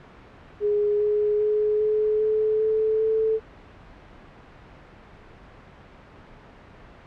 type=tone with pitch steps; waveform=sine; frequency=415.3 / 419.4 / 423.5 / 427.7 / 431.9 / 436.2 / 440.5 Hz; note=G#4 / G#4 / G#4 / A4 / A4 / A4 / A4; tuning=0 / +17 / +34 / -49 / -32 / -15 / +2 cents; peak=-19 dBFS; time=0.6-3.4 s; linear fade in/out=50 ms; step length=400 ms; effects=pink hiss -47 dBFS RMS until 7.06 s + low-pass 2000 Hz 12 dB/octave